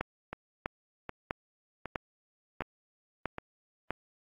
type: two click trains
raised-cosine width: 0.5 ms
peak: -16 / -22 dBFS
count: 7 / 5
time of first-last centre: 0.01-3.906 / 0.33-3.383 s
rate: 1.54 / 1.31 Hz
effects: AAC 48 kbps